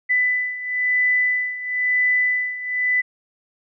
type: beating tone pair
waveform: sine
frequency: 1995 / 1996 Hz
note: B6 / B6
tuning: +17 / +18 cents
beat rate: 1 Hz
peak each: -19 / -23 dBFS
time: 0.09-3.02 s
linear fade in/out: 20 ms
effects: none